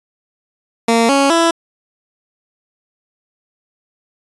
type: tone with pitch steps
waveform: 15% pulse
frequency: 230.2 / 276.9 / 333.2 Hz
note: A#3 / C#4 / E4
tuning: -22 / -2 / +19 cents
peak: -4 dBFS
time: 0.88-1.51 s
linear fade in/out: 5 ms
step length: 210 ms
effects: resampled to 24000 Hz